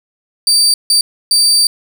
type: tone bursts at uneven times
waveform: 30% pulse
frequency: 4642 Hz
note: D8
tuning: 21 cents flat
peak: -5 dBFS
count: 3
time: 0.47-0.74 / 0.9-1.01 / 1.31-1.67 s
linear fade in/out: 2 ms
effects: 7-bit